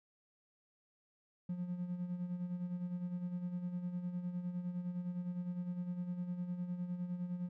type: tone with tremolo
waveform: triangle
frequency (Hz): 177.8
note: F3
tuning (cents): +31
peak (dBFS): -32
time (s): 1.49-7.49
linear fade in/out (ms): 5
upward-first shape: sine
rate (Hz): 9.8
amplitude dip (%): 65
effects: tanh soft clip ceiling -30 dBFS